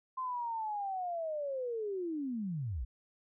sine linear sweep, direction down, 1046.5 to 49 Hz, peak -34 dBFS, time 0.17-2.85 s, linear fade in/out 10 ms, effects none

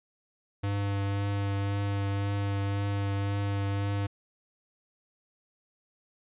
square tone with vibrato, 100 Hz, G2, 35 cents sharp, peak -28 dBFS, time 0.63-4.07 s, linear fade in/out 10 ms, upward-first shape triangle, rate 1.9 Hz, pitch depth 14 cents each way, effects resampled to 8000 Hz

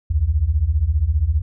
sine beating tone pair, 66.6 / 81.6 Hz, C2 / E2, +31 / -17 cents, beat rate 15 Hz, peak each -19 / -17 dBFS, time 0.1-1.42 s, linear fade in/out 10 ms, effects none

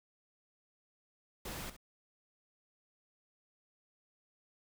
pink noise with echo, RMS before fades -43 dBFS, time 1.45-1.7 s, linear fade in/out 5 ms, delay 66 ms, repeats 1, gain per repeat -12 dB, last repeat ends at 1.766 s, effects none

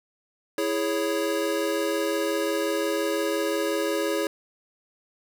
square chord, C# minor, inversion first, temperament equal, 329.6 / 415.3 / 554.4 Hz, E4 / G#4 / C#5, 0 / 0 / 0 cents, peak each -29 dBFS, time 0.58-4.27 s, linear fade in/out 2 ms, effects none

